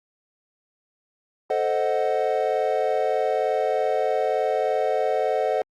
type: chord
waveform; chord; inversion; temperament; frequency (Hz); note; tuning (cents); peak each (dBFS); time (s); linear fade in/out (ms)
triangle; A diminished seventh; none; equal; 440 / 523.3 / 622.3 / 740; A4 / C5 / Eb5 / Gb5; 0 / 0 / 0 / 0; -24; 1.5-5.62; 2
effects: Opus 48 kbps